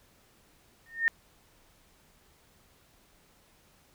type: tone with exponential growth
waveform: sine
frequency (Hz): 1830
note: A#6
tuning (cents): -32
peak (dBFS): -18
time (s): 0.86-1.08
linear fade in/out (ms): 0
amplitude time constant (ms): 46
effects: pink hiss -63 dBFS RMS until 3.94 s